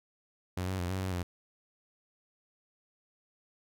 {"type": "tone with pitch steps", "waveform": "sawtooth", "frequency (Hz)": [91.3, 94.4, 88.3, 94.8, 93.9, 88.6], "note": ["F#2", "F#2", "F2", "F#2", "F#2", "F2"], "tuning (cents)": [-23, 35, 20, 43, 26, 25], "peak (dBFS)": -28, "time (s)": [0.57, 1.23], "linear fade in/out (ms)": 5, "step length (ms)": 110, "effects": []}